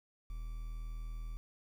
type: tone with quantisation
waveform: triangle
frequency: 40.08 Hz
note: E1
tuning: 48 cents flat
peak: -37 dBFS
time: 0.3-1.37 s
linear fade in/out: 0 ms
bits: 10
effects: none